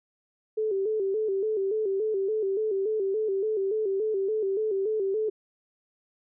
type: tone with vibrato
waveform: sine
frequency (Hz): 410.5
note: G#4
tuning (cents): -20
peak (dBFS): -24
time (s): 0.57-5.3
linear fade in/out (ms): 10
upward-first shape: square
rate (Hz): 3.5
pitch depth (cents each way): 97
effects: none